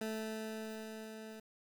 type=tone with level ramp; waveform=20% pulse; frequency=219.2 Hz; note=A3; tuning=6 cents flat; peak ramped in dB=-32 to -43 dBFS; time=0.01-1.4 s; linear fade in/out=5 ms; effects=10-bit